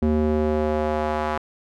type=tone with band-pass filter sweep; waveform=square; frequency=76.4 Hz; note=D#2; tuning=31 cents flat; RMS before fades=-22 dBFS; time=0.02-1.38 s; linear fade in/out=5 ms; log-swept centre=270 to 990 Hz; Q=1.4; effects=none